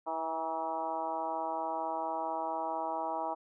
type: harmonic tone with a mistuned harmonic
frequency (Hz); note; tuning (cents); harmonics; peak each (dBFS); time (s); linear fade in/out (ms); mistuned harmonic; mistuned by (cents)
162.2; E3; -28; 2 / 3 / 4 / 5 / 6 / 7 / 8; -44 / -46 / -38 / -37 / -37 / -44 / -48; 0.06-3.35; 20; 6; -32
effects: none